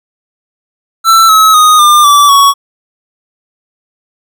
square tone with pitch steps, 1334 / 1287.8 / 1243.2 / 1200.2 / 1158.6 / 1118.5 Hz, E6 / E6 / D#6 / D6 / D6 / C#6, +20 / -41 / -2 / +37 / -24 / +15 cents, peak -3 dBFS, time 1.04-2.54 s, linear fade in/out 50 ms, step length 250 ms, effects none

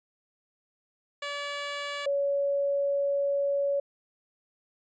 10% pulse / sine tone pair in turn, 574 / 562.5 Hz, D5 / C#5, -40 / +25 cents, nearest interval unison, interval 35 cents, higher first, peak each -24 dBFS, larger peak neither, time 1.22-2.06 / 2.06-3.8 s, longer second, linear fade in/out 5 ms, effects resampled to 16000 Hz

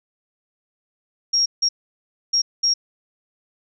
sine tone bursts at uneven times, 5588 Hz, F8, in tune, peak -15 dBFS, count 4, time 1.33-1.46 / 1.62-1.69 / 2.33-2.42 / 2.63-2.74 s, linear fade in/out 10 ms, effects none

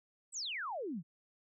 sine exponential sweep, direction down, 8430 to 146.1 Hz, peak -37 dBFS, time 0.32-1.03 s, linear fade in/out 50 ms, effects none

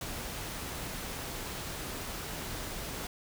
pink noise, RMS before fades -39 dBFS, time 0.01-3.07 s, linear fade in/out 2 ms, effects none

